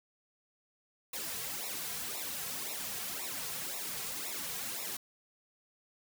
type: noise with flanger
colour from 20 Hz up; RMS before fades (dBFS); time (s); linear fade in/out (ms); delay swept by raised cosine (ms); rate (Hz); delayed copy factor
white; -39; 1.13-4.97; 5; 0.63 to 3.43; 1.9; -0.9
effects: none